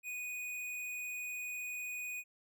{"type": "tone with hard clipping", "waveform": "sine", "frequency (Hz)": 2479, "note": "D#7", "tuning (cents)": -7, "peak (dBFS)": -40, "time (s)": [0.03, 2.24], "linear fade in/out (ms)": 50, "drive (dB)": 17, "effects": []}